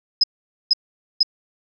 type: tone bursts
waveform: sine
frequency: 5080 Hz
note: D#8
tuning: 35 cents sharp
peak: -11 dBFS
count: 3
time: 0.21-1.231 s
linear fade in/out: 5 ms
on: 27 ms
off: 470 ms
effects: none